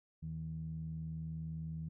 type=tone with low-pass filter; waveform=sawtooth; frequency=79.9 Hz; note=D#2; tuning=47 cents sharp; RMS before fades=-42 dBFS; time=0.22-1.89 s; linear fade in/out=10 ms; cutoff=160 Hz; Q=5.8; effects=none